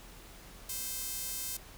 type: tone with high-pass filter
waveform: sawtooth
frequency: 520 Hz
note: C5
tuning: 11 cents flat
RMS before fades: -38 dBFS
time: 0.69-1.57 s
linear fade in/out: 5 ms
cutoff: 7700 Hz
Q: 0.55
effects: added 42 Hz sine -53 dBFS peak until 1.77 s + pink hiss -53 dBFS RMS until 1.77 s